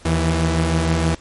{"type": "tone pair together", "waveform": "sawtooth", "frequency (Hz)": [79.23, 164.81], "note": ["D#2", "E3"], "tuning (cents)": [32, 0], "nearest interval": "octave + minor second", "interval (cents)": 1268, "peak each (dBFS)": -15, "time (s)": [0.05, 1.15], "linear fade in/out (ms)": 5, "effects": ["pink hiss -46 dBFS RMS until 1.2 s", "MP3 48 kbps"]}